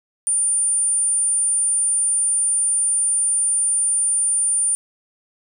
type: tone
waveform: sine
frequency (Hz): 9230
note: D9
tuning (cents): -31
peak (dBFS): -16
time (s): 0.27-4.75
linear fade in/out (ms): 0
effects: none